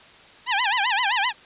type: tone with vibrato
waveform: 15% pulse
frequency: 893 Hz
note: A5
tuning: 25 cents sharp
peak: -13 dBFS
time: 0.46-1.33 s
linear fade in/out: 50 ms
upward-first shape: sine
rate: 7.7 Hz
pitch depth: 230 cents each way
effects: white hiss -48 dBFS RMS until 1.45 s + resampled to 8000 Hz